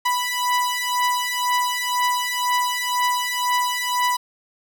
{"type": "beating tone pair", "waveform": "sawtooth", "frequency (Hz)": [987, 989], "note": ["B5", "B5"], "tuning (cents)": [-1, 2], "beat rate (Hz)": 2, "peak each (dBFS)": -19, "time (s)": [0.05, 4.17], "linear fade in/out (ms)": 10, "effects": []}